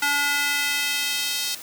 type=tone with high-pass filter sweep; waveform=square; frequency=287.5 Hz; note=D4; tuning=37 cents flat; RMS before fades=-24 dBFS; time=0.02-1.55 s; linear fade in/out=5 ms; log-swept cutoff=1300 to 4000 Hz; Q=1.4; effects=white hiss -39 dBFS RMS until 1.62 s + high-pass 80 Hz 12 dB/octave